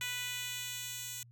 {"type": "tone with high-pass filter sweep", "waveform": "10% pulse", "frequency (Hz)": 493.9, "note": "B4", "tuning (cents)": 0, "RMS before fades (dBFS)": -40, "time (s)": [0.01, 1.23], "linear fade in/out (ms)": 2, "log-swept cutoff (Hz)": [2300, 5300], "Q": 0.99, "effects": ["added 119 Hz sine -55 dBFS peak until 1.31 s"]}